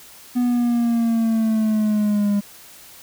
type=exponential sweep; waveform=triangle; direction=down; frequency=246.9 to 202.2 Hz; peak=-14 dBFS; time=0.35-2.41 s; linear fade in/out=20 ms; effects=white hiss -44 dBFS RMS until 3.02 s